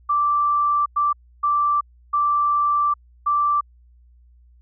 sine tone bursts at uneven times, 1171 Hz, D6, 5 cents flat, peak -16 dBFS, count 5, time 0.09-0.86 / 0.96-1.13 / 1.43-1.81 / 2.13-2.94 / 3.26-3.61 s, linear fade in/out 10 ms, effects added 60 Hz sine -49 dBFS peak until 4.61 s

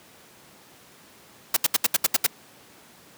white noise bursts, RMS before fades -19 dBFS, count 8, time 1.54-2.266 s, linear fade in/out 5 ms, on 26 ms, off 74 ms, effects pink hiss -51 dBFS RMS until 3.17 s + high-pass 150 Hz 12 dB/octave

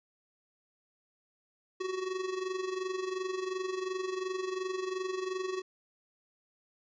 square tone with amplitude modulation, 373.6 Hz, F#4, 17 cents sharp, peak -31 dBFS, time 1.8-5.62 s, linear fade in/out 10 ms, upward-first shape sine, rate 22.8 Hz, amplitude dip 65%, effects resampled to 16000 Hz

